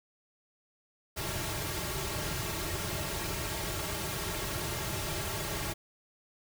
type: noise with comb filter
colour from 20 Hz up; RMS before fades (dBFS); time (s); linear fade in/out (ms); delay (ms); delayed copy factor
pink; -35; 1.16-5.74; 20; 4; -0.75
effects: none